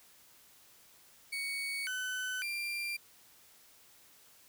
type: tone with pitch steps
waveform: 35% pulse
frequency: 2232 / 1509 / 2377 Hz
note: C#7 / F#6 / D7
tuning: +11 / +34 / +20 cents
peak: -33 dBFS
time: 1.32-2.97 s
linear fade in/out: 10 ms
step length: 550 ms
effects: white hiss -61 dBFS RMS until 4.48 s